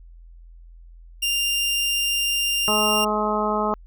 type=tone; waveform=sawtooth; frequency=2794 Hz; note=F7; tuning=in tune; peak=-17 dBFS; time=1.22-3.05 s; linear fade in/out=10 ms
type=harmonic tone; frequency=211.9 Hz; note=G#3; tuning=35 cents sharp; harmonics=1 / 2 / 3 / 4 / 5 / 6; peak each=-27 / -27 / -27 / -27 / -27 / -27 dBFS; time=2.68-3.74 s; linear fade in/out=0 ms
effects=added 42 Hz sine -42 dBFS peak until 3.86 s